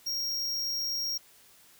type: tone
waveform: square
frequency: 5588 Hz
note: F8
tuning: in tune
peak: -30 dBFS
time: 0.06-1.18 s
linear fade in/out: 10 ms
effects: white hiss -58 dBFS RMS until 1.79 s